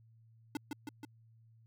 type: tone with echo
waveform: square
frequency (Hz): 293.7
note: D4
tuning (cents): 0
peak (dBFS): -35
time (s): 0.55-0.57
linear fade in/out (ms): 2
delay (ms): 160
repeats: 3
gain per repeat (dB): -3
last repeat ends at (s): 1.05
effects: added 113 Hz sine -60 dBFS peak until 1.66 s